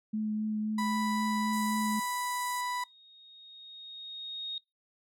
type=tone with vibrato; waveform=sine; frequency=214.6 Hz; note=A3; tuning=43 cents flat; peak=-29 dBFS; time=0.13-2 s; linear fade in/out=10 ms; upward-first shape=triangle; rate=3.8 Hz; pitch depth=13 cents each way
type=tone; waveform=35% pulse; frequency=987.8 Hz; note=B5; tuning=in tune; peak=-30 dBFS; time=0.78-2.84 s; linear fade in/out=5 ms
type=high-pass noise; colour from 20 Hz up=pink; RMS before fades=-41 dBFS; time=1.53-2.61 s; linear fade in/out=2 ms; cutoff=6800 Hz; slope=48 dB/octave
type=tone with exponential growth; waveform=sine; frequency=3729 Hz; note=A#7; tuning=in tune; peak=-33 dBFS; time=1.72-4.58 s; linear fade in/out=2 ms; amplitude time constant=620 ms
effects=noise-tail reverb RT60 0.2 s tail -25 dB re dry + low-pass 12000 Hz 12 dB/octave